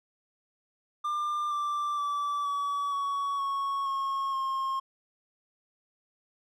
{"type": "tone with pitch steps", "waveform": "triangle", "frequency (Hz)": [1195, 1176.5, 1158.3, 1140.4, 1122.7, 1105.4, 1088.3, 1071.4], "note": ["D6", "D6", "D6", "C#6", "C#6", "C#6", "C#6", "C6"], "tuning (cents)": [30, 3, -24, 49, 22, -5, -32, 41], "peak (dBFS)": -26, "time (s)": [1.04, 4.8], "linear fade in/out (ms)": 10, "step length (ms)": 470, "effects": []}